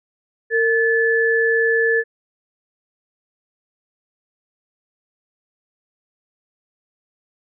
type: tone pair together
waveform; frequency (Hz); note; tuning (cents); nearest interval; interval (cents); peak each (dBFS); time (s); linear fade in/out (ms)
sine; 457.3 / 1734.5; A#4 / A6; -33 / -25; octave + major seventh; 2308; -17; 0.5-2.04; 50
effects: none